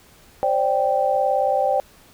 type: chord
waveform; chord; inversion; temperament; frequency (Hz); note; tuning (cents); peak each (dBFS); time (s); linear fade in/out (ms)
sine; C suspended second; none; equal with one note detuned; 528.7 / 587.3 / 784; C5 / D5 / G5; +18 / 0 / 0; -22 / -22 / -20; 0.43-1.8; 0
effects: pink hiss -51 dBFS RMS until 2.13 s